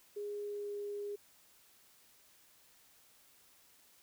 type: tone with pitch glide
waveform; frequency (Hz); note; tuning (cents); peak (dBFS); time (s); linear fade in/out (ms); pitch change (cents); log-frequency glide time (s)
sine; 412.1 to 409.5; G#4 to G#4; -13 to -24; -38; 0.16-1.16; 10; -11; 0.47-0.7
effects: white hiss -65 dBFS RMS until 4.02 s